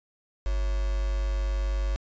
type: tone with quantisation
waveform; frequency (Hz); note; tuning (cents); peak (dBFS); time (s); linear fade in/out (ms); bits
sine; 49.76; G1; +27; -24; 0.46-1.96; 0; 6
effects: resampled to 16000 Hz